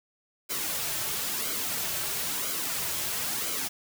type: noise with flanger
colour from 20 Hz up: white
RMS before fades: -31 dBFS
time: 0.49-3.69 s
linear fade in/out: 20 ms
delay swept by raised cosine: 1.1 to 4.2 ms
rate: 1 Hz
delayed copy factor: -0.6
effects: none